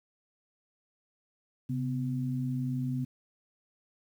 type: tone pair together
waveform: sine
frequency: 133.33 / 251.7 Hz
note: C3 / B3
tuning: +33 / +33 cents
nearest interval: major seventh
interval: 1100 cents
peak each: -31 / -33 dBFS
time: 1.69-3.05 s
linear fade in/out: 10 ms
effects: 10-bit